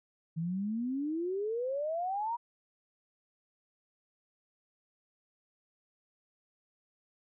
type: exponential sweep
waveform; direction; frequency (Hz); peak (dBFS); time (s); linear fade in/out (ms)
sine; up; 157.9 to 967; -31; 0.36-2.37; 20
effects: none